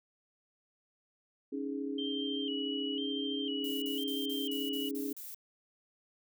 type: chord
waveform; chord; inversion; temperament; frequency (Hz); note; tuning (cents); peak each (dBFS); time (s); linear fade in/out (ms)
sine; C# suspended second; none; equal; 277.2 / 311.1 / 415.3; C#4 / D#4 / G#4; 0 / 0 / 0; -36 / -41 / -40; 1.52-5.13; 10
type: tone with vibrato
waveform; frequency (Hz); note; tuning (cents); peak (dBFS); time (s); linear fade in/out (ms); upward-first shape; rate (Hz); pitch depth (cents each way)
sine; 3039; F#7; +46; -37; 1.98-4.89; 5; square; 1; 64
type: noise bursts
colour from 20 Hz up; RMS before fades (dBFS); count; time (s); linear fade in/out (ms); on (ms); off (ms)
violet; -45; 8; 3.64-5.346; 2; 180; 38
effects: none